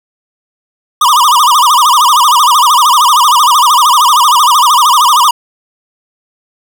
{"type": "tone with vibrato", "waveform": "square", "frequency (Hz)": 1088, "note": "C#6", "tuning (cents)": -33, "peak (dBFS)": -5, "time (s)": [1.01, 5.31], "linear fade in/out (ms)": 5, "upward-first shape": "sine", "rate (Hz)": 13, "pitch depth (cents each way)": 240, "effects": []}